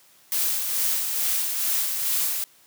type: noise with tremolo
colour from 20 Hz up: blue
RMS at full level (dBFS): -23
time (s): 0.32-2.44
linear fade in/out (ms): 0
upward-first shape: sine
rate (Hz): 2.3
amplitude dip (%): 40
effects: white hiss -56 dBFS RMS until 2.66 s + high-pass 100 Hz 12 dB/octave